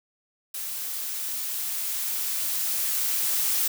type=noise with level ramp; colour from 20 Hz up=blue; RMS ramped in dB=-33 to -24 dBFS; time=0.54-3.68 s; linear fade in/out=5 ms; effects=none